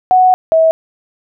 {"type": "tone pair in turn", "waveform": "sine", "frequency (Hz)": [740, 646], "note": ["F#5", "E5"], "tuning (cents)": [0, -35], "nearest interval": "major second", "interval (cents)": 235, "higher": "first", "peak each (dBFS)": [-5, -6], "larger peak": "first", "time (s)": [[0.11, 0.34], [0.52, 0.71]], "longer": "first", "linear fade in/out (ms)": 0, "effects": []}